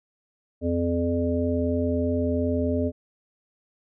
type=harmonic tone with a mistuned harmonic; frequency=85.5 Hz; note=F2; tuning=36 cents flat; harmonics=1 / 3 / 5 / 7; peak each=-27 / -25 / -29 / -29 dBFS; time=0.61-2.92 s; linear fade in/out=50 ms; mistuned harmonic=1; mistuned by=+20 cents; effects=none